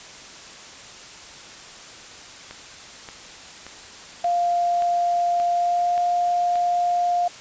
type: click train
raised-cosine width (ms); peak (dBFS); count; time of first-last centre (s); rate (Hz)
0.3; -21; 8; 2.51-6.556; 1.73
type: tone with pitch glide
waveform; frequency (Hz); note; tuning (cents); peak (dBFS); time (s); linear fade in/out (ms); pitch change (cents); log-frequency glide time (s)
sine; 698.5 to 704.6; F5 to F5; 0 to +15; -18; 4.24-7.28; 5; +15; 5.52-5.92
effects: white hiss -41 dBFS RMS until 7.4 s + resampled to 16000 Hz